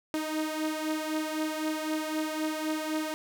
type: beating tone pair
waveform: sawtooth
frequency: 310 / 313.9 Hz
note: D#4 / D#4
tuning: -6 / +15 cents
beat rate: 3.9 Hz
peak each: -27 / -31 dBFS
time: 0.14-3.14 s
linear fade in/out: 0 ms
effects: none